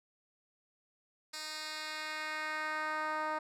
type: tone with band-pass filter sweep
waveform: 10% pulse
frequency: 309.1 Hz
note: D#4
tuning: 11 cents flat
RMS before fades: -38 dBFS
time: 1.33-3.39 s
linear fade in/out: 10 ms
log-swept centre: 5500 to 940 Hz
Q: 1.2
effects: none